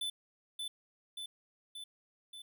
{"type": "tone with echo", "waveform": "square", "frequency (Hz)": 3508, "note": "A7", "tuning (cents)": -6, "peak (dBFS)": -35, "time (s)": [0.01, 0.1], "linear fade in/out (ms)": 5, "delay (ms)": 580, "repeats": 4, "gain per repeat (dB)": -3, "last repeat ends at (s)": 2.42, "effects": []}